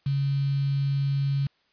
sine tone with quantisation, 138.9 Hz, C#3, 4 cents sharp, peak -22 dBFS, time 0.06-1.47 s, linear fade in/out 5 ms, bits 7, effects white hiss -67 dBFS RMS until 1.72 s + resampled to 11025 Hz

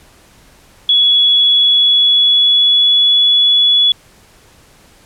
sine tone with pitch glide, 3378 to 3403 Hz, G#7 to G#7, +29 to +41 cents, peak -7 dBFS, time 0.89-3.92 s, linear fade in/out 2 ms, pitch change +12 cents, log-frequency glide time 1.37-3.28 s, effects pink hiss -46 dBFS RMS until 5.05 s + low-pass 12000 Hz 12 dB/octave

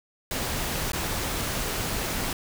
pink noise with dropouts, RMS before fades -29 dBFS, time 0.31-2.33 s, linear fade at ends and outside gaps 2 ms, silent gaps 0.919-0.932 s, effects none

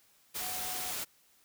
sine tone in noise, 737 Hz, F#5, 7 cents flat, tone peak -44 dBFS, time 0.4-0.92 s, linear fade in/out 20 ms, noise white, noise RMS -37 dBFS, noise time 0.34-1.05 s, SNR -10 dB, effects white hiss -66 dBFS RMS until 1.44 s

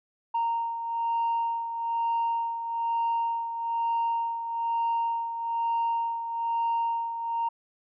sine beating tone pair, 926 / 927.1 Hz, A#5 / A#5, -12 / -10 cents, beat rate 1.1 Hz, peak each -25 / -32 dBFS, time 0.34-7.49 s, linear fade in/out 10 ms, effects tanh soft clip ceiling -21 dBFS

